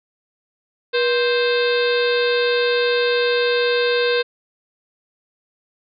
harmonic tone with a mistuned harmonic, 523.3 Hz, C5, in tune, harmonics 1 / 2 / 3 / 4 / 5 / 6 / 7 / 8 / 9, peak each -17 / -30 / -24 / -33 / -27 / -36 / -27 / -30 / -35 dBFS, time 0.93-4.23 s, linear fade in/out 20 ms, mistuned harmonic 1, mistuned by -140 cents, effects none

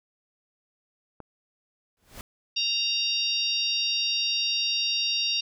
click, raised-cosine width 1 ms, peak -26 dBFS, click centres 1.203 s
pink noise with exponential growth, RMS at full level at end -37 dBFS, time 1.97-2.21 s, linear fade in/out 1 ms, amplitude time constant 51 ms
harmonic tone, 930 Hz, A#5, 4 cents flat, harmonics 3 / 4 / 5 / 6, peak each -28 / -29 / -30 / -31 dBFS, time 2.56-5.41 s, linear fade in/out 10 ms
effects none

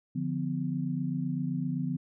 sine chord, B diminished, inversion first, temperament equal with one note detuned, 146.83 / 174.61 / 251.8 Hz, D3 / F3 / B3, 0 / 0 / +34 cents, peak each -33 dBFS, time 0.15-1.97 s, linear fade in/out 10 ms, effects none

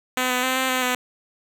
5% pulse tone with pitch steps, 254.1 / 250.7 / 258.5 / 260.8 / 256.1 / 250.5 Hz, B3 / B3 / C4 / C4 / C4 / B3, +49 / +26 / -21 / -5 / -37 / +25 cents, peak -9 dBFS, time 0.17-0.95 s, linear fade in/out 2 ms, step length 130 ms, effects none

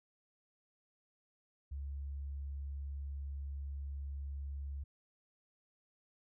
sine tone, 69.9 Hz, C#2, 15 cents sharp, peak -39 dBFS, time 1.71-4.84 s, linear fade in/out 10 ms, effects none

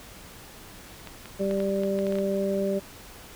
clicks, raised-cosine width 0.3 ms, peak -23 dBFS, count 10, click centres 1.073 / 1.257 / 1.511 / 1.603 / 1.835 / 1.989 / 2.068 / 2.124 / 2.155 / 2.186 s
harmonic tone, 196 Hz, G3, in tune, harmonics 1 / 2 / 3, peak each -28 / -28 / -28 dBFS, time 1.39-2.8 s, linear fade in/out 20 ms
effects pink hiss -46 dBFS RMS until 3.35 s

